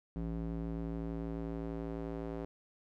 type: tone with band-pass filter sweep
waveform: square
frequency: 55.8 Hz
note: A1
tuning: 25 cents sharp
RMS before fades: -39 dBFS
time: 0.16-2.45 s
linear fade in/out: 0 ms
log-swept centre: 210 to 410 Hz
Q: 1.2
effects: none